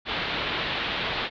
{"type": "low-pass noise", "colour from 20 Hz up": "white", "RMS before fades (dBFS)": -29, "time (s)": [0.05, 1.3], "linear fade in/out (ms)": 50, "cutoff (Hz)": 3900, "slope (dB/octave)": 48, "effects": []}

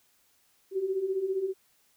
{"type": "beating tone pair", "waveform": "sine", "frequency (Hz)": [370, 385], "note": ["F#4", "G4"], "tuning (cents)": [0, -31], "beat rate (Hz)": 15, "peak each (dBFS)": [-34, -28], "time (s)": [0.71, 1.54], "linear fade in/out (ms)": 50, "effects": ["white hiss -67 dBFS RMS until 1.96 s"]}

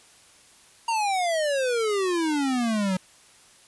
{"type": "exponential sweep", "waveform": "square", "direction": "down", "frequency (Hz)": [938, 181.9], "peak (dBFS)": -23, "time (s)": [0.88, 2.97], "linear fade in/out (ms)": 5, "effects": ["white hiss -54 dBFS RMS until 3.67 s", "resampled to 24000 Hz"]}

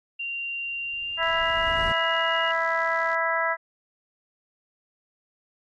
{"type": "tone with pitch glide", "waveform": "sine", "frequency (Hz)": [2770, 2858], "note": ["F7", "F7"], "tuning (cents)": [-15, 39], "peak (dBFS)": -28, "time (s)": [0.19, 2.52], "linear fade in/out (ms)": 10, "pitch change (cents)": 54, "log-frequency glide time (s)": [0.85, 1.88]}
{"type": "noise with exponential growth", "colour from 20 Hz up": "brown", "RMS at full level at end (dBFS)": -28, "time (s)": [0.63, 1.92], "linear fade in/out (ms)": 0, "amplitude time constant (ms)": 280}
{"type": "harmonic tone", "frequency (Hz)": 329.6, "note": "E4", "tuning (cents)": 0, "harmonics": [2, 3, 4, 5, 6], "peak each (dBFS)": [-28, -28, -28, -28, -28], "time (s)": [1.17, 3.57], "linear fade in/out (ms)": 50}
{"type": "click train", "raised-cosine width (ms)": 0.2, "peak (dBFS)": -28, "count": 136, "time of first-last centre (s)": [1.23, 3.145], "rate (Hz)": 70.5}
{"effects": ["MP3 48 kbps"]}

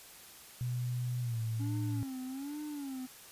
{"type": "tone with pitch glide", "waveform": "sine", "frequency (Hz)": [123.47, 112.57], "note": ["B2", "A2"], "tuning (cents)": [0, 40], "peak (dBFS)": -32, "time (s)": [0.61, 2.03], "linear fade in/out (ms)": 0, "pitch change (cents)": -160, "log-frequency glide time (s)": [1.21, 1.4]}
{"type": "tone with vibrato", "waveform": "triangle", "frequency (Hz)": 277.7, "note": "C#4", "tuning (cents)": 3, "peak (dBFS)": -36, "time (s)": [1.59, 3.07], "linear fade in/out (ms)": 20, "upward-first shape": "sine", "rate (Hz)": 1.2, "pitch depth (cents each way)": 140}
{"effects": ["white hiss -53 dBFS RMS until 3.31 s", "resampled to 32000 Hz"]}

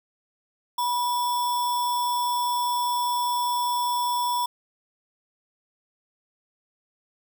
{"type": "tone with sample-and-hold", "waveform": "sine", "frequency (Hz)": 975, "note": "B5", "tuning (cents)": -23, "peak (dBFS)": -22, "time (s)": [0.78, 4.46], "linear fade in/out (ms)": 5, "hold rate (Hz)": 4410, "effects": []}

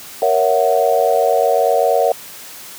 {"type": "chord", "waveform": "sine", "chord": "F# dominant seventh", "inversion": "first", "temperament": "equal", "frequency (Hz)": [466.2, 554.4, 659.3, 740], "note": ["A#4", "C#5", "E5", "F#5"], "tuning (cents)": [0, 0, 0, 0], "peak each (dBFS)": -17, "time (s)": [0.22, 2.12], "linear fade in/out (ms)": 2, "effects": ["white hiss -35 dBFS RMS until 2.78 s", "high-pass 100 Hz 12 dB/octave"]}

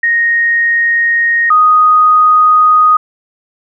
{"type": "tone pair in turn", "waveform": "sine", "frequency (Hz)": [1864.7, 1244.5], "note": ["A#6", "D#6"], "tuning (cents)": [0, 0], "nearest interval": "perfect fifth", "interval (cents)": 700, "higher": "first", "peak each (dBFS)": [-8, -4], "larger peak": "second", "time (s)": [[0.03, 1.5], [1.5, 2.97]], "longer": "neither", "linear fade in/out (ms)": 5, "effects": []}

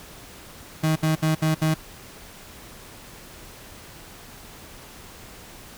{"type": "tone bursts", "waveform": "35% pulse", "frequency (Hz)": 157.5, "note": "D#3", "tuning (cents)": 21, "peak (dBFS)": -17, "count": 5, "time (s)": [0.83, 1.744], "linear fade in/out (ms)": 10, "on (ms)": 130, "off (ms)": 66, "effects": ["pink hiss -44 dBFS RMS until 5.77 s"]}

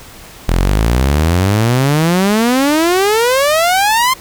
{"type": "exponential sweep", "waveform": "sawtooth", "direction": "up", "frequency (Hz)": [40.38, 1063], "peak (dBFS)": -6, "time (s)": [0.48, 4.14], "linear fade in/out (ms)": 10, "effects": ["pink hiss -36 dBFS RMS until 4.2 s"]}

